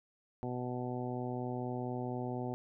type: harmonic tone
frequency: 124.2 Hz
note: B2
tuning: 10 cents sharp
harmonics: 1 / 2 / 3 / 4 / 5 / 6 / 7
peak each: -40 / -40 / -42 / -46 / -47 / -45 / -48 dBFS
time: 0.43-2.54 s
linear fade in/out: 0 ms
effects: none